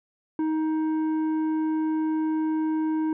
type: tone with tanh clipping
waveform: sine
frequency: 314 Hz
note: D#4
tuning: 16 cents sharp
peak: -24 dBFS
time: 0.39-3.13 s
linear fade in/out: 2 ms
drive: 8 dB
effects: none